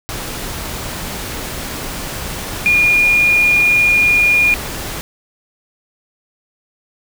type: tone in noise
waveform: sine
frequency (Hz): 2430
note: D#7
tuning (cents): -42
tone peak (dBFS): -9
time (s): 2.66-4.54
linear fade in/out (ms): 0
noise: pink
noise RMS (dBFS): -25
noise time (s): 0.09-5.01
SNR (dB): +13
effects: none